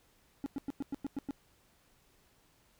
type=tone bursts; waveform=triangle; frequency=278.4 Hz; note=C#4; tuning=8 cents sharp; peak=-31 dBFS; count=8; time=0.44-1.308 s; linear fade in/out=0 ms; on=21 ms; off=100 ms; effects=pink hiss -68 dBFS RMS until 2.79 s